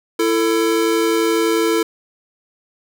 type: tone pair together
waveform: square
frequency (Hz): 333.6 / 445.3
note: E4 / A4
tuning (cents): +21 / +21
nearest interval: perfect fourth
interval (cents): 500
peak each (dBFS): -18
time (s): 0.19-1.83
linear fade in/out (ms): 5
effects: none